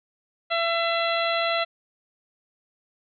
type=harmonic tone; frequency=672 Hz; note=E5; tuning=33 cents sharp; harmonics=1 / 2 / 3 / 4 / 5 / 6; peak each=-25 / -28 / -30 / -31 / -32 / -33 dBFS; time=0.5-1.65 s; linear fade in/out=20 ms; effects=none